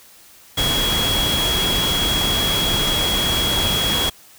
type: tone in noise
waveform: sine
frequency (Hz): 3322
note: G#7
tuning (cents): 0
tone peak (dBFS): -19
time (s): 0.57-4.1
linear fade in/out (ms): 10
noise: pink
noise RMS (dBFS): -22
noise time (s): 0.57-4.1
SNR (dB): 0
effects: white hiss -47 dBFS RMS until 4.38 s